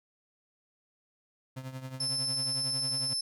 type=tone with tremolo; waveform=35% pulse; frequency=130.81 Hz; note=C3; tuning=in tune; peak=-34 dBFS; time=1.56-3.14 s; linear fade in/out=10 ms; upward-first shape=triangle; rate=11 Hz; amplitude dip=75%
type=tone; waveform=35% pulse; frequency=5274 Hz; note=E8; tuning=in tune; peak=-27 dBFS; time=2-3.21 s; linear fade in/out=5 ms
effects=none